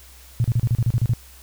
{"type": "tone bursts", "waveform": "sine", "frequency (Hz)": 118, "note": "A#2", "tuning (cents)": 22, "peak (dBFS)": -15, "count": 10, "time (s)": [0.4, 1.135], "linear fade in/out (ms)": 0, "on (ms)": 42, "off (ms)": 35, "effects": ["added 64 Hz sine -46 dBFS peak until 1.42 s", "white hiss -48 dBFS RMS until 1.42 s"]}